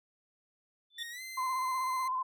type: tone with exponential growth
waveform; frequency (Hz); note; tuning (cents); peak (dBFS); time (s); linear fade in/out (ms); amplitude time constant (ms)
sine; 3520; A7; 0; -33; 0.9-1.03; 5; 28
type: tone with pitch glide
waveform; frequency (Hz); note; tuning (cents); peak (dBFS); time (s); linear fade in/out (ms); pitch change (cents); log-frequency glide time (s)
sawtooth; 1866 to 2070; A#6 to C7; +1 to -19; -38; 0.98-2.08; 5; +180; 1.1-1.22
type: tone with vibrato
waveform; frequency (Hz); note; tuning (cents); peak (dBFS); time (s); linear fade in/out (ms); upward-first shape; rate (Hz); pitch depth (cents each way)
sine; 1033; C6; -22; -30; 1.37-2.23; 10; square; 16; 33
effects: none